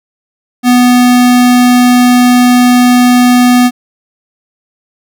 square tone, 246.9 Hz, B3, in tune, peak -4 dBFS, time 0.63-3.71 s, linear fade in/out 50 ms, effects none

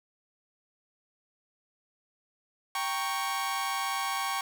sawtooth chord, G diminished, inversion none, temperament equal, 784 / 932.3 / 1108.7 Hz, G5 / Bb5 / Db6, 0 / 0 / 0 cents, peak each -30 / -34 / -28 dBFS, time 2.75-4.41 s, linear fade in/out 2 ms, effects none

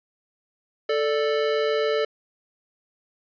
square tone pair together, 440 / 587.3 Hz, A4 / D5, 0 / 0 cents, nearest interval perfect fourth, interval 500 cents, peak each -23 / -26 dBFS, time 0.89-2.05 s, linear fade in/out 5 ms, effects resampled to 11025 Hz + 10-bit

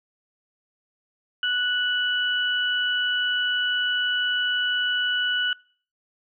sine tone pair together, 1478 / 2956 Hz, F#6 / F#7, -2 / -2 cents, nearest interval octave, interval 1200 cents, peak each -24 dBFS, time 1.43-5.53 s, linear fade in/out 2 ms, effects noise-tail reverb RT60 0.5 s tail -25 dB re dry

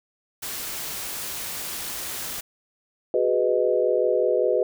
white noise, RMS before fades -32 dBFS, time 0.42-2.41 s, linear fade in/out 10 ms
sine chord, G# minor seventh, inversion third, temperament equal with one note detuned, 370 / 415.3 / 497.3 / 622.3 Hz, F#4 / G#4 / B4 / D#5, 0 / 0 / +12 / 0 cents, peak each -25 / -25 / -22 / -25 dBFS, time 3.14-4.63 s, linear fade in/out 2 ms
effects none

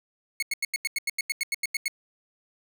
sawtooth tone bursts, 2190 Hz, C#7, 22 cents flat, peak -21 dBFS, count 14, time 0.4-1.881 s, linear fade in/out 2 ms, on 25 ms, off 87 ms, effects none

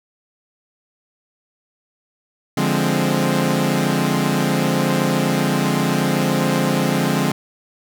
sawtooth chord, D half-diminished seventh, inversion none, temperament equal, 146.83 / 174.61 / 207.7 / 261.6 Hz, D3 / F3 / Ab3 / C4, 0 / 0 / 0 / 0 cents, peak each -18 dBFS, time 2.57-7.32 s, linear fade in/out 5 ms, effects none

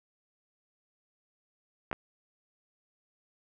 clicks, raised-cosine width 0.5 ms, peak -18 dBFS, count 2, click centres 1.914 / 1.929 s, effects none

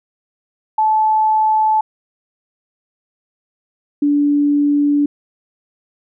sine tone pair in turn, 868 / 289.7 Hz, A5 / D4, -24 / -24 cents, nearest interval octave + perfect fifth, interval 1900 cents, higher first, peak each -11 dBFS, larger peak neither, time 0.78-1.81 / 4.02-5.06 s, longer second, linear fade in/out 5 ms, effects none

